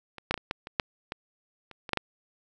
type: clicks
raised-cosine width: 0.3 ms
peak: -25 / -10 / -9 / -24 / -13 / -23 / -7 / -17 / -29 / -22 / -9 / -10 dBFS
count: 12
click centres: 0.183 / 0.31 / 0.342 / 0.377 / 0.511 / 0.671 / 0.798 / 1.121 / 1.713 / 1.892 / 1.933 / 1.973 s
effects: none